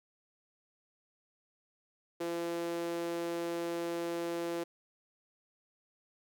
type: tone with high-pass filter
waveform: sawtooth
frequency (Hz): 170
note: F3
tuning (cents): -46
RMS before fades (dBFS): -36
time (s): 2.2-4.64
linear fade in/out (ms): 10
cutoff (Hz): 400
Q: 6.3
effects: none